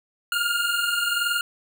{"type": "tone pair together", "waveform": "25% pulse", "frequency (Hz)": [1396.9, 1418], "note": ["F6", "F6"], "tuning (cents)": [0, 26], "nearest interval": "unison", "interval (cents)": 26, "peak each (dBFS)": [-23, -20], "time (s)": [0.32, 1.41], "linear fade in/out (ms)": 2, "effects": []}